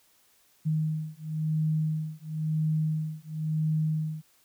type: beating tone pair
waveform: sine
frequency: 155.56 / 156.53 Hz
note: D#3 / D#3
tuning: 0 / +11 cents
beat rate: 0.97 Hz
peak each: -29 dBFS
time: 0.65-4.22 s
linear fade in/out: 20 ms
effects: white hiss -64 dBFS RMS until 4.44 s